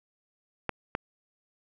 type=clicks; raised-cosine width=0.5 ms; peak=-13 dBFS; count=2; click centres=0.693 / 0.951 s; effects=none